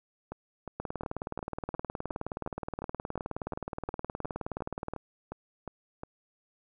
two click trains, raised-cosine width 1 ms, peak -24 / -20 dBFS, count 17 / 80, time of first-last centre 0.32-6.034 / 0.8-4.936 s, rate 2.8 / 19.1 Hz, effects none

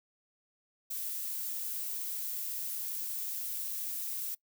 violet noise, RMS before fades -37 dBFS, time 0.9-4.35 s, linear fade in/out 10 ms, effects noise-tail reverb RT60 0.1 s tail -22 dB re dry

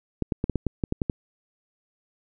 clicks, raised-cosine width 3 ms, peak -11 dBFS, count 10, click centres 0.223 / 0.322 / 0.441 / 0.497 / 0.557 / 0.667 / 0.838 / 0.924 / 1.018 / 1.098 s, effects none

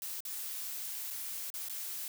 blue noise with dropouts, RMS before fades -40 dBFS, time 0.02-2.08 s, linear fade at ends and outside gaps 1 ms, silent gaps 0.205-0.251 / 1.104-1.108 / 1.502-1.54 / 1.686-1.696 s, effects none

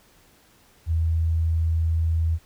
sine tone, 81.6 Hz, E2, 17 cents flat, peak -19 dBFS, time 0.86-2.39 s, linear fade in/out 50 ms, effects pink hiss -57 dBFS RMS until 2.45 s

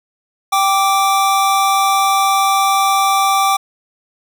square tone pair together, 782 / 1171.7 Hz, G5 / D6, -4 / -4 cents, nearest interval perfect fifth, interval 700 cents, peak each -15 dBFS, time 0.52-3.57 s, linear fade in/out 10 ms, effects none

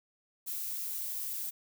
violet noise, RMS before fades -37 dBFS, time 0.46-1.51 s, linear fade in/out 20 ms, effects none

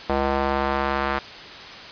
square tone with band-pass filter sweep, 68.8 Hz, C#2, 12 cents flat, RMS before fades -23 dBFS, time 0.09-1.19 s, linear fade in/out 5 ms, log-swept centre 710 to 1300 Hz, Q 1.2, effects white hiss -38 dBFS RMS until 1.91 s + resampled to 11025 Hz

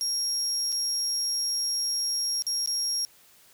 35% pulse tone with dropouts, 5588 Hz, F8, in tune, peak -23 dBFS, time 0.01-3.05 s, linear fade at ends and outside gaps 0 ms, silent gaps 0.721-0.725 / 2.422-2.467 / 2.66-2.674 s, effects white hiss -57 dBFS RMS until 3.53 s

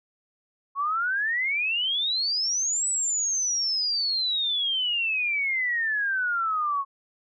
sine exponential two-way sweep, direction up then down, 1089 to 7990 to 1089 Hz, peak -23 dBFS, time 0.75-6.85 s, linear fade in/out 50 ms, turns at 2.88 s, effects none

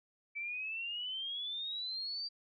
sine exponential sweep, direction up, 2300 to 4699 Hz, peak -37 dBFS, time 0.35-2.29 s, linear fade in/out 20 ms, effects none

